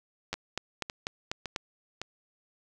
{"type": "two click trains", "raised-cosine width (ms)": 0.2, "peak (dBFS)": [-18, -14], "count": [4, 6], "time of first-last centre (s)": [[0.34, 2.016], [0.33, 1.562]], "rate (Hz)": [1.79, 4.06], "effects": []}